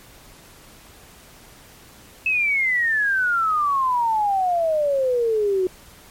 sine exponential sweep, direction down, 2619 to 363.1 Hz, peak -17 dBFS, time 2.26-5.67 s, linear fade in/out 2 ms, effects pink hiss -47 dBFS RMS until 6.1 s + MP3 64 kbps

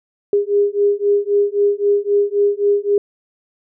sine beating tone pair, 405.2 / 409 Hz, G#4 / G#4, -43 / -26 cents, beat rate 3.8 Hz, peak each -16 dBFS, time 0.33-2.98 s, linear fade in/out 2 ms, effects none

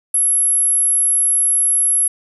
sine tone, 11175 Hz, F9, in tune, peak -12 dBFS, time 0.14-2.08 s, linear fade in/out 5 ms, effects none

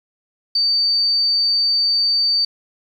sine tone, 4598 Hz, D8, 37 cents flat, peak -14 dBFS, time 0.55-2.45 s, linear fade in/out 5 ms, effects 8-bit

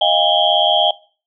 sine tone cluster, 626 / 703 / 809 / 3133 / 3314 Hz, D#5 / F5 / G#5 / G7 / G#7, +10 / +11 / -46 / -2 / -4 cents, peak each -18 dBFS, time 0.01-0.91 s, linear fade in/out 5 ms, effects noise-tail reverb RT60 0.4 s tail -21 dB re dry

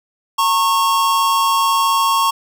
square tone pair together, 914 / 1095.4 Hz, A#5 / C#6, -34 / -21 cents, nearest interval minor third, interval 313 cents, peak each -19 / -15 dBFS, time 0.38-2.31 s, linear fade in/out 10 ms, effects none

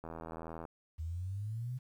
click train, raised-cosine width 1 ms, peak -30 dBFS, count 51, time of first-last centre 0.04-0.652 s, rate 81.7 Hz
sine exponential sweep, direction up, 77.78 to 130.3 Hz, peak -36 dBFS, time 0.98-1.79 s, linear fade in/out 20 ms
effects 11-bit

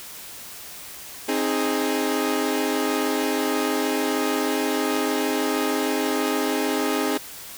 sawtooth chord, Ab major, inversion first, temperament equal with one note detuned, 264.7 / 311.1 / 415.3 Hz, C4 / Eb4 / Ab4, +20 / 0 / 0 cents, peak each -22 dBFS, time 1.28-7.18 s, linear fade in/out 10 ms, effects white hiss -39 dBFS RMS until 7.57 s

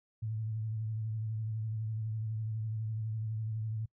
sine tone with vibrato, 109.9 Hz, A2, 2 cents flat, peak -33 dBFS, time 0.22-3.86 s, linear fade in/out 10 ms, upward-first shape sine, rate 12 Hz, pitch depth 39 cents each way, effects noise-tail reverb RT60 0.1 s tail -26 dB re dry

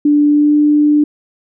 sine tone with pitch glide, 293.7 to 296.9 Hz, D4 to D4, 0 to +19 cents, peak -7 dBFS, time 0.05-1.04 s, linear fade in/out 5 ms, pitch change +19 cents, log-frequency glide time 0.28-0.55 s, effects none

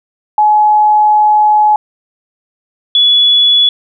sine tone pair in turn, 847 / 3410 Hz, G#5 / G#7, +34 / +45 cents, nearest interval 2 octaves, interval 2411 cents, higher second, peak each -5 dBFS, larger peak neither, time 0.38-1.76 / 2.95-3.69 s, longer first, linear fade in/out 2 ms, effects none

